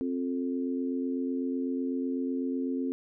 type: harmonic tone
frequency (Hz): 88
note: F2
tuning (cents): +14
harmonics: 3 / 4 / 5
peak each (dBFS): -29 / -37 / -38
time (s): 0.01-2.92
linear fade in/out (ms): 0
effects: none